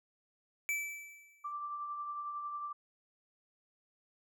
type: tone with exponential decay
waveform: square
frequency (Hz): 2315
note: D7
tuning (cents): -25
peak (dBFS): -31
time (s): 0.69-1.52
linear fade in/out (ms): 0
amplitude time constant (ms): 180
type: tone with tremolo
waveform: sine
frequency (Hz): 1174.7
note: D6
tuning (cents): 0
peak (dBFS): -36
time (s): 1.44-2.73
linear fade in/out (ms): 10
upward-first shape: triangle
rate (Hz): 11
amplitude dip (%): 40
effects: none